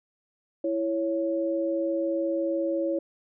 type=tone pair together; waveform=sine; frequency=331.5 / 554.4 Hz; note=E4 / C#5; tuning=+10 / 0 cents; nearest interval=major sixth; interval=890 cents; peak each=-27 dBFS; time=0.64-2.99 s; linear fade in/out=5 ms; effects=none